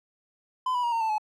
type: tone with pitch steps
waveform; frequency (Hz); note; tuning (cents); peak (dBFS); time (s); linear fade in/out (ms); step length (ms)
triangle; 1017 / 982.4 / 948.9 / 916.6 / 885.3 / 855.2; C6 / B5 / A#5 / A#5 / A5 / A5; -50 / -9 / +31 / -29 / +10 / -49; -22; 0.66-1.182; 5; 87
effects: none